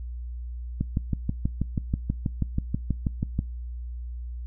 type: click train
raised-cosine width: 5 ms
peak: -12 dBFS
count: 17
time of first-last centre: 0.81-3.391 s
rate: 6.2 Hz
effects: noise-tail reverb RT60 0.3 s tail -25 dB re dry + added 60 Hz sine -32 dBFS peak until 4.46 s

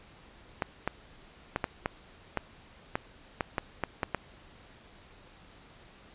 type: clicks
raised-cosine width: 0.5 ms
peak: -13 dBFS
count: 12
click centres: 0.622 / 0.876 / 1.561 / 1.642 / 1.859 / 2.373 / 2.955 / 3.408 / 3.582 / 3.837 / 4.032 / 4.147 s
effects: pink hiss -55 dBFS RMS until 6.14 s + resampled to 8000 Hz

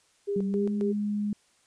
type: tone with tremolo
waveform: sine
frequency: 403 Hz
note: G4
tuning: 48 cents sharp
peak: -26 dBFS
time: 0.27-0.93 s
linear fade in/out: 20 ms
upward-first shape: square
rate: 3.7 Hz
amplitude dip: 80%
type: tone with pitch glide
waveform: sine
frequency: 194.5 to 207.3 Hz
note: G3 to G#3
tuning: -13 to -3 cents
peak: -26 dBFS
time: 0.36-1.33 s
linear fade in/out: 2 ms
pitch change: +110 cents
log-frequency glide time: 0.47-0.67 s
effects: white hiss -65 dBFS RMS until 1.66 s + resampled to 22050 Hz

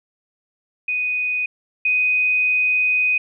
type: tone pair in turn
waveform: sine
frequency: 2489 / 2498 Hz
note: D#7 / D#7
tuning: 0 / +6 cents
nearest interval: unison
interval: 6 cents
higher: second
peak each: -19 / -15 dBFS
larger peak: second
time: 0.88-1.46 / 1.85-3.18 s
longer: second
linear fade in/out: 5 ms
effects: none

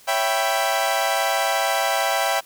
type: chord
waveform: sawtooth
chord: C# half-diminished seventh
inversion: none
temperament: equal with one note detuned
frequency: 554.4 / 663.1 / 784 / 987.8 Hz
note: C#5 / E5 / G5 / B5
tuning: 0 / +10 / 0 / 0 cents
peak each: -24 / -20 / -19 / -24 dBFS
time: 0.07-2.41 s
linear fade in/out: 20 ms
effects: white hiss -50 dBFS RMS until 2.45 s

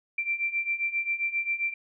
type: beating tone pair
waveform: sine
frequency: 2349 / 2356.5 Hz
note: D7 / D7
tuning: 0 / +5 cents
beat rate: 7.5 Hz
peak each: -31 / -28 dBFS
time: 0.18-1.74 s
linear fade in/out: 5 ms
effects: none

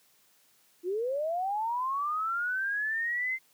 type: linear sweep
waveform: sine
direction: up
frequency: 336.4 to 2093 Hz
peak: -28 dBFS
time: 0.83-3.39 s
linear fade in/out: 50 ms
effects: white hiss -65 dBFS RMS until 3.53 s + high-pass 100 Hz 12 dB/octave

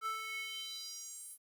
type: tone with high-pass filter sweep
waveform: square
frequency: 440 Hz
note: A4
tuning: in tune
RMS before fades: -43 dBFS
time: 0.01-1.38 s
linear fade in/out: 50 ms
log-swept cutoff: 1200 to 11000 Hz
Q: 4.3
effects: 12-bit

